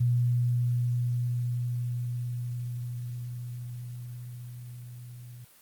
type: tone with level ramp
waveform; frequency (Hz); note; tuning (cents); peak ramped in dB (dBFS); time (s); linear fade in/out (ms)
sine; 121.6; B2; -26; -21 to -42; 0-5.45; 10
effects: white hiss -57 dBFS RMS until 5.61 s + Opus 32 kbps